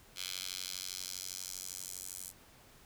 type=tone with high-pass filter sweep; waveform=10% pulse; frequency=92.5 Hz; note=F#2; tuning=in tune; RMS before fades=-43 dBFS; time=0.15-2.33 s; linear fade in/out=50 ms; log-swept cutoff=3400 to 8400 Hz; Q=1.5; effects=pink hiss -60 dBFS RMS until 2.85 s